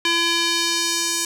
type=tone with band-pass filter sweep; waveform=square; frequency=337.9 Hz; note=E4; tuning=43 cents sharp; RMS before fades=-21 dBFS; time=0.05-1.25 s; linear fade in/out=2 ms; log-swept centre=3100 to 7100 Hz; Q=1.4; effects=none